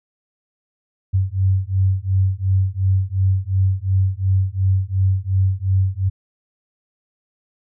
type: beating tone pair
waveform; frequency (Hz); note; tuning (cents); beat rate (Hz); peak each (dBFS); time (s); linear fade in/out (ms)
sine; 94 / 96.8; F#2 / G2; +28 / -21; 2.8; -18; 1.13-6.1; 20
effects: none